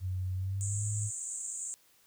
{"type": "tone with pitch glide", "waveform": "sine", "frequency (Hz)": [92.5, 105.03], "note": ["F#2", "G#2"], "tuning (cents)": [0, 20], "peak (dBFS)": -31, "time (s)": [0, 1.11], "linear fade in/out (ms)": 50, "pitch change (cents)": 220, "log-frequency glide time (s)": [0.35, 0.86]}
{"type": "band-pass noise", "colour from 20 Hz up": "white", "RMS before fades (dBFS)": -39, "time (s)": [0.61, 1.74], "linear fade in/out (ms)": 0, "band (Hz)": [6900, 8400], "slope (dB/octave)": 96}
{"effects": ["white hiss -65 dBFS RMS until 2.06 s"]}